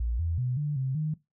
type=tone with pitch steps; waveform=sine; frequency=58.2 / 83.4 / 125.5 / 147.6 / 132.1 / 154.3 Hz; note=A#1 / E2 / B2 / D3 / C3 / D#3; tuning=-2 / +21 / +28 / +9 / +17 / -14 cents; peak=-26 dBFS; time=0-1.14 s; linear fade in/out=5 ms; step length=190 ms; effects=noise-tail reverb RT60 0.2 s tail -19 dB re dry